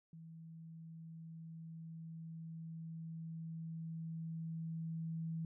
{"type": "tone with level ramp", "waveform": "sine", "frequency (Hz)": 163, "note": "E3", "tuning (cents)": -19, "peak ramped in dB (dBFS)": [-51, -38], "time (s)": [0.13, 5.45], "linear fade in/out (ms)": 2, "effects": []}